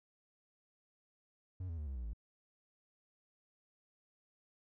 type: tone with pitch steps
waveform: triangle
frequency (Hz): 92 / 82.92 / 74.73 / 67.35 / 60.7 / 54.7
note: F#2 / E2 / D2 / C#2 / B1 / A1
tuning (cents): -9 / +11 / +31 / -49 / -29 / -9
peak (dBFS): -37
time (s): 1.6-2.134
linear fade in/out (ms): 5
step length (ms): 89
effects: none